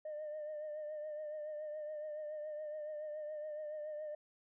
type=tone with vibrato; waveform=sine; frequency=607 Hz; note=D#5; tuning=43 cents flat; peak=-39 dBFS; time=0.05-4.15 s; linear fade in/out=5 ms; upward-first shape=triangle; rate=7.1 Hz; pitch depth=47 cents each way; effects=tanh soft clip ceiling -38 dBFS